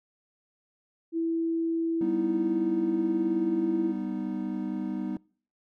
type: tone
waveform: sine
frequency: 329.8 Hz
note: E4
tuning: 1 cent sharp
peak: -25 dBFS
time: 1.12-3.94 s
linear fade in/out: 50 ms
type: chord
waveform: triangle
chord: G augmented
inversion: none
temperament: equal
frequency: 196 / 246.9 / 311.1 Hz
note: G3 / B3 / D#4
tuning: 0 / 0 / 0 cents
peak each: -32 dBFS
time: 2.01-5.17 s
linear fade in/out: 2 ms
effects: noise-tail reverb RT60 0.5 s tail -26 dB re dry